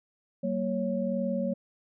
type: tone cluster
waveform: sine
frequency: 191.1 / 233.1 / 553 Hz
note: G3 / A#3 / C#5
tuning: -44 / 0 / -4 cents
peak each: -31 dBFS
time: 0.43-1.54 s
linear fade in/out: 10 ms
effects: none